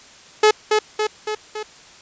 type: tone with echo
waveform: sawtooth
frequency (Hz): 427.7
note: A4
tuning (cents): -49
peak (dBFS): -6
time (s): 0.43-0.51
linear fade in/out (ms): 5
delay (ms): 280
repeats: 4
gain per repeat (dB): -4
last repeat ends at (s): 1.63
effects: white hiss -45 dBFS RMS until 2.01 s + resampled to 16000 Hz